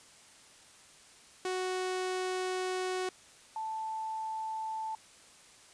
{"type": "tone pair in turn", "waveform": ["sawtooth", "sine"], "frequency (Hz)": [370, 880], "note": ["F#4", "A5"], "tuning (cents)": [0, 0], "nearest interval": "octave + minor third", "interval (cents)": 1500, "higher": "second", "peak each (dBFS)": [-28, -34], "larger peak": "first", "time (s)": [[1.45, 3.09], [3.56, 4.95]], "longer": "first", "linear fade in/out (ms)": 2, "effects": ["white hiss -57 dBFS RMS until 5.73 s", "resampled to 22050 Hz"]}